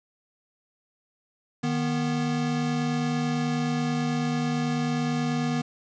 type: tone pair together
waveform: square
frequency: 154 / 243.2 Hz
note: D#3 / B3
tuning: -17 / -26 cents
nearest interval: minor sixth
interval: 791 cents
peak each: -29 / -27 dBFS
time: 1.63-5.62 s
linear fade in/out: 10 ms
effects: resampled to 16000 Hz + 8-bit